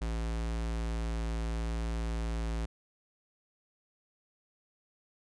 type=tone; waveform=square; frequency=56.2 Hz; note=A1; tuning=37 cents sharp; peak=-32 dBFS; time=0.01-2.66 s; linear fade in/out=10 ms; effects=resampled to 22050 Hz